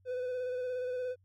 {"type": "tone with vibrato", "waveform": "triangle", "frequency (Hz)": 502, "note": "B4", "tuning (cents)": 28, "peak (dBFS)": -31, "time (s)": [0.05, 1.16], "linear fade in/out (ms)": 50, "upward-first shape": "square", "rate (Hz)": 17, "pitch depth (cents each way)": 21, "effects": ["added 94 Hz sine -64 dBFS peak until 1.24 s"]}